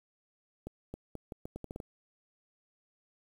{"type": "accelerating click train", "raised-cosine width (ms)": 2, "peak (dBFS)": -27, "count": 10, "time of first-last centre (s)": [0.67, 1.802], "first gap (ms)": 270, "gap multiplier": 0.79, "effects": ["9-bit"]}